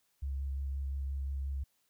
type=tone with vibrato; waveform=sine; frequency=68.4 Hz; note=C#2; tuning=23 cents flat; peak=-33 dBFS; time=0.22-1.64 s; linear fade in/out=10 ms; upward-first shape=square; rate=5.7 Hz; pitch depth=13 cents each way; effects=white hiss -75 dBFS RMS until 1.89 s